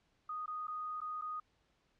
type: tone with dropouts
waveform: sine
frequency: 1241 Hz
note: D#6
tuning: 5 cents flat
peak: -38 dBFS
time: 0.29-1.4 s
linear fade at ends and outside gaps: 5 ms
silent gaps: 0.46-0.478 / 0.671-0.68 / 1.005-1.015 / 1.213-1.22 s
effects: pink hiss -75 dBFS RMS until 1.99 s + low-pass 5000 Hz 12 dB/octave